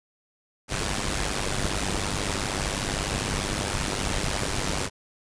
pink noise with amplitude modulation, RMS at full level -24 dBFS, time 0.68-4.9 s, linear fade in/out 50 ms, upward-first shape sine, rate 99.7 Hz, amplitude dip 80%, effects resampled to 22050 Hz

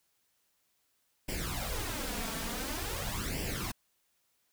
pink noise with flanger, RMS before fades -36 dBFS, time 1.28-3.72 s, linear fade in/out 10 ms, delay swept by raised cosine 0.38 to 4.48 ms, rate 0.47 Hz, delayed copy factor +0.75, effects white hiss -75 dBFS RMS until 4.52 s

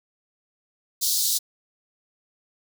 pink high-pass noise, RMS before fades -23 dBFS, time 1.01-1.39 s, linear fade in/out 20 ms, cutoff 3900 Hz, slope 48 dB/octave, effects none

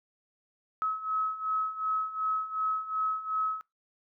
sine beating tone pair, 1283 / 1285.7 Hz, E6 / E6, -47 / -44 cents, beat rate 2.7 Hz, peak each -34 / -30 dBFS, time 0.82-3.61 s, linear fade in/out 0 ms, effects noise-tail reverb RT60 0.2 s tail -22 dB re dry

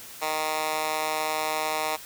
10% pulse tone with high-pass filter, 155.56 Hz, D#3, in tune, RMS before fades -28 dBFS, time 0.21-1.97 s, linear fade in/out 20 ms, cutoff 790 Hz, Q 1, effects white hiss -43 dBFS RMS until 2.05 s

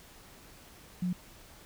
sine tone, 180 Hz, F#3, 47 cents flat, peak -28 dBFS, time 1.02-1.13 s, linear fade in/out 5 ms, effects pink hiss -54 dBFS RMS until 1.65 s

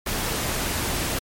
pink noise, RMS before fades -26 dBFS, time 0.06-1.19 s, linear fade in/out 5 ms, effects MP3 64 kbps

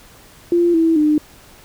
sine tone with pitch steps, 345.4 / 326.9 / 302.4 Hz, F4 / E4 / D#4, -19 / -14 / -49 cents, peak -11 dBFS, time 0.52-1.18 s, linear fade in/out 2 ms, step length 220 ms, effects pink hiss -45 dBFS RMS until 1.64 s

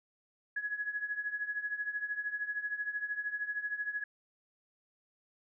sine tone with tremolo, 1680 Hz, G#6, 19 cents sharp, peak -30 dBFS, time 0.56-4.04 s, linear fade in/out 5 ms, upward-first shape triangle, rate 13 Hz, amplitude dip 85%, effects none

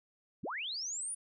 sine linear sweep, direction up, 73.42 to 9870 Hz, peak -36 dBFS, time 0.43-1.15 s, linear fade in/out 10 ms, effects none

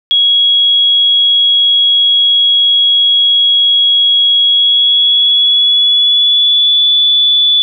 sine tone with pitch glide, 3321 to 3462 Hz, G#7 to A7, -1 to -29 cents, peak -6 dBFS, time 0.11-7.62 s, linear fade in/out 0 ms, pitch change +72 cents, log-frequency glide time 4.42-6.9 s, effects none

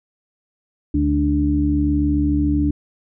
harmonic tone with a mistuned harmonic, 73.2 Hz, D2, 5 cents flat, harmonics 1 / 2 / 3 / 4, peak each -20 / -26 / -29 / -17 dBFS, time 0.94-2.71 s, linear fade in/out 5 ms, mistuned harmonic 3, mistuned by -45 cents, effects none

